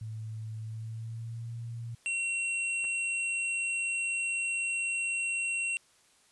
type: tone with pitch glide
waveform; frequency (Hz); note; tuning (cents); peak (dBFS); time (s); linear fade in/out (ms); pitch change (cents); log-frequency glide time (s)
sine; 110 to 116.54; A2 to A#2; 0 to 0; -36; 0.01-1.95; 5; +100; 0.62-1.54
type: tone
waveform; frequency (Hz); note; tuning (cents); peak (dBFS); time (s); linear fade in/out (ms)
square; 2732; F7; -39; -30; 2.06-5.77; 0
type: clicks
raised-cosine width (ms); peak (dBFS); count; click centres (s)
0.5; -36; 2; 2.842 / 2.85
effects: white hiss -64 dBFS RMS until 6.31 s + resampled to 24000 Hz